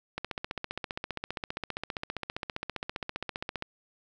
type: click train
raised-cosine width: 0.3 ms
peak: -17 dBFS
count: 53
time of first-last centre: 0.18-3.624 s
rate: 15.1 Hz
effects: none